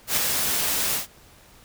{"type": "noise with ADSR envelope", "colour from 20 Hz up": "white", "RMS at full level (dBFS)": -20, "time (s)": [0.07, 1.07], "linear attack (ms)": 97, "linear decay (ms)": 14, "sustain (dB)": -4, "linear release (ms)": 130, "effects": ["pink hiss -52 dBFS RMS until 1.64 s"]}